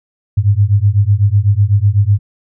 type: beating tone pair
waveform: sine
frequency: 98 / 106 Hz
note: G2 / G#2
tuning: 0 / +36 cents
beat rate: 8 Hz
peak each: -11 dBFS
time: 0.37-2.19 s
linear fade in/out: 10 ms
effects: none